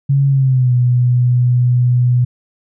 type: tone with pitch glide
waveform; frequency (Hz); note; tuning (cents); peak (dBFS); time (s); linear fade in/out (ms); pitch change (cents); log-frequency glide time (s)
sine; 138.59 to 123.47; C#3 to B2; 0 to 0; -9; 0.09-2.25; 10; -200; 0.28-0.73
effects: none